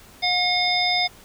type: harmonic tone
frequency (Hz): 720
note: F#5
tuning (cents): -47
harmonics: 1 / 3 / 5 / 7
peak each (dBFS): -24 / -24 / -24 / -24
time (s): 0.22-1.08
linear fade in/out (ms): 20
effects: pink hiss -48 dBFS RMS until 1.24 s